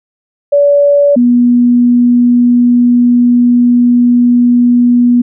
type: tone pair in turn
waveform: sine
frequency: 573 / 242.7 Hz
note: D5 / B3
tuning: -43 / -30 cents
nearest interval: octave + minor third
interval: 1487 cents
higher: first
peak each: -4 dBFS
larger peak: neither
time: 0.52-1.16 / 1.16-5.22 s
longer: second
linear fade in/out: 10 ms
effects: none